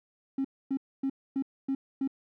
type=tone bursts; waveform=triangle; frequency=270.2 Hz; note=C#4; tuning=44 cents flat; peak=-23 dBFS; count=6; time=0.38-2.076 s; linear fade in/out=5 ms; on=66 ms; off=260 ms; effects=tanh soft clip ceiling -23 dBFS